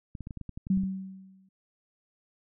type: clicks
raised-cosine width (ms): 5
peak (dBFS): -26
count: 11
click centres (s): 0.152 / 0.207 / 0.271 / 0.308 / 0.373 / 0.413 / 0.493 / 0.575 / 0.669 / 0.774 / 0.836
type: tone with exponential decay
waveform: sine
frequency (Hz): 190.6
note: G3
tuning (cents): -48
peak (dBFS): -20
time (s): 0.7-1.49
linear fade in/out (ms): 5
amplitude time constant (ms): 170
effects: none